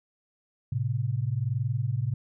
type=tone pair together; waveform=sine; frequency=110 / 131.25 Hz; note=A2 / C3; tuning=0 / +6 cents; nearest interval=minor third; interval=306 cents; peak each=-28 dBFS; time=0.72-2.14 s; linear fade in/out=5 ms; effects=none